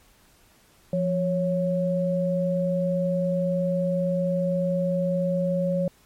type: tone pair together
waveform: sine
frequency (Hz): 173.9 / 552.1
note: F3 / C#5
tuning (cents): -7 / -7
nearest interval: octave + minor sixth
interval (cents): 2000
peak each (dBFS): -24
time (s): 0.93-5.88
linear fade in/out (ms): 2
effects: pink hiss -58 dBFS RMS until 6.05 s + MP3 64 kbps